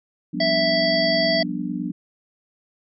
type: chord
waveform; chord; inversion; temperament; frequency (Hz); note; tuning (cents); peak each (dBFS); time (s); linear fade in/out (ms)
sine; G dominant seventh; third; just; 176.4 / 196 / 245 / 294; F3 / G3 / B3 / D4; +18 / 0 / -14 / +2; -30 / -31 / -29 / -29; 0.33-1.92; 10
type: harmonic tone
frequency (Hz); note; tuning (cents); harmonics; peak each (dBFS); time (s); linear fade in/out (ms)
659.3; E5; 0; 1 / 3 / 5 / 7 / 8; -20 / -25 / -31 / -23 / -33; 0.4-1.43; 5
effects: none